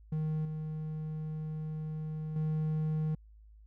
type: tone with level steps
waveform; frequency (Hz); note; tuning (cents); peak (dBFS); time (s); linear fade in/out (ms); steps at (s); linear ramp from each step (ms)
triangle; 155.56; D#3; 0; -28 / -33 / -27; 0.12-3.15; 5; 0.45 / 2.36; 2
effects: added 53 Hz sine -53 dBFS peak until 3.66 s